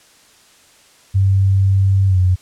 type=tone with pitch glide; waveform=sine; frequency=97 to 91.56 Hz; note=G2 to F#2; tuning=-18 to -18 cents; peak=-10 dBFS; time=1.14-2.36 s; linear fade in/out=20 ms; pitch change=-100 cents; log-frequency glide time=2.07-2.18 s; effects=white hiss -49 dBFS RMS until 2.41 s + low-pass 9000 Hz 12 dB/octave